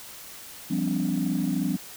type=tone cluster; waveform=sine; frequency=173 / 195.9 / 252.6 / 286.1 Hz; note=F3 / G3 / B3 / D4; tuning=-16 / -1 / +39 / -45 cents; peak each=-28 dBFS; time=0.7-1.77 s; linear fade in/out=10 ms; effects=tanh soft clip ceiling -17 dBFS + white hiss -43 dBFS RMS until 1.96 s